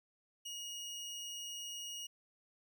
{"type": "tone", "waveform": "25% pulse", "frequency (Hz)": 2878, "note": "F#7", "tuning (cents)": -49, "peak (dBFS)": -39, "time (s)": [0.45, 2.07], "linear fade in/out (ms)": 10, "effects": []}